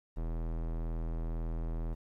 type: tone with low-pass filter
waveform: square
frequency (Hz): 41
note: E1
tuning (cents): -9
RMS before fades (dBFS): -35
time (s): 0.16-1.95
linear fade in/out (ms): 20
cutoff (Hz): 860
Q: 0.64
effects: 11-bit